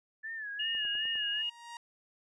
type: tone with vibrato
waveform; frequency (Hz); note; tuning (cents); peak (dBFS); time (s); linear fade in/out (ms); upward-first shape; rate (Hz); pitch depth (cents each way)
sine; 1728; A6; -32; -37; 0.23-1.43; 20; sine; 2.6; 93
type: tone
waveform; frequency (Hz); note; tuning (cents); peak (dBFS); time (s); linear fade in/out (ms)
sine; 2862; F7; +42; -31; 0.59-1.5; 10
type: click train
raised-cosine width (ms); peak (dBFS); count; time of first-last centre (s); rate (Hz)
1; -39; 5; 0.75-1.156; 9.86
type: tone with exponential growth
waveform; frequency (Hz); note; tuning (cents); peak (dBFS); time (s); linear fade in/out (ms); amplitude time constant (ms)
sawtooth; 941; A#5; +16; -37; 1.03-1.77; 2; 160
effects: resampled to 22050 Hz